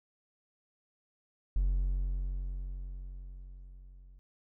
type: tone with level ramp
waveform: triangle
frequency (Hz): 45.66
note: F#1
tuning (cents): -22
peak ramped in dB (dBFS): -22 to -50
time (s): 1.56-4.19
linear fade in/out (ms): 0
effects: tanh soft clip ceiling -19 dBFS